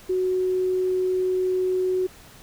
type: tone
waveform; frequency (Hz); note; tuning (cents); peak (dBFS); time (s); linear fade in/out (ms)
sine; 370; F#4; 0; -20; 0.09-2.07; 10
effects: pink hiss -48 dBFS RMS until 2.42 s